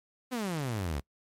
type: exponential sweep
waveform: sawtooth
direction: down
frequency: 263.3 to 65.41 Hz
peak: -27 dBFS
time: 0.31-1.01 s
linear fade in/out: 20 ms
effects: noise-tail reverb RT60 0.1 s tail -24 dB re dry + MP3 64 kbps